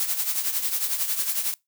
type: noise with tremolo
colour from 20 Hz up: blue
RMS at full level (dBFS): -23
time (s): 0-1.54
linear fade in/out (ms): 0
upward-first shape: triangle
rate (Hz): 11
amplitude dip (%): 70
effects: noise-tail reverb RT60 0.2 s tail -23 dB re dry